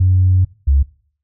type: tone pair in turn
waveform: sine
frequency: 92.5 / 69.11 Hz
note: F#2 / C#2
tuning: 0 / -5 cents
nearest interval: perfect fourth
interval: 505 cents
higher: first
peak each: -8 dBFS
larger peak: neither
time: 0-0.45 / 0.67-0.83 s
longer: first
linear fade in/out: 10 ms
effects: noise-tail reverb RT60 0.5 s tail -21 dB re dry + tanh soft clip ceiling -4 dBFS